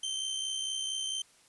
sawtooth tone with amplitude modulation, 3115 Hz, G7, 12 cents flat, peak -27 dBFS, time 0.03-1.22 s, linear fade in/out 5 ms, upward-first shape sine, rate 64.4 Hz, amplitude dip 45%, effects white hiss -62 dBFS RMS until 1.48 s + resampled to 24000 Hz

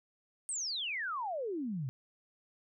sine exponential sweep, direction down, 8940 to 121.6 Hz, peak -34 dBFS, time 0.49-1.89 s, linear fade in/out 0 ms, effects none

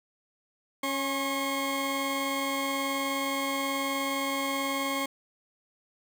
20% pulse tone pair together, 275.3 / 1082.3 Hz, C#4 / C#6, -12 / -42 cents, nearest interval 2 octaves, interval 2370 cents, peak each -26 dBFS, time 0.83-5.06 s, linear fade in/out 5 ms, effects none

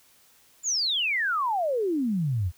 sine exponential sweep, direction down, 7260 to 80.4 Hz, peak -23 dBFS, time 0.63-2.52 s, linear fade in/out 50 ms, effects white hiss -59 dBFS RMS until 2.57 s

